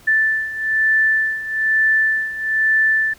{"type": "beating tone pair", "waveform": "sine", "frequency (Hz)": [1760, 1761.1], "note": ["A6", "A6"], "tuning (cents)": [0, 1], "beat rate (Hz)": 1.1, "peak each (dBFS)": [-20, -16], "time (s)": [0.07, 3.14], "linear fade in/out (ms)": 10, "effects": ["pink hiss -48 dBFS RMS until 3.18 s"]}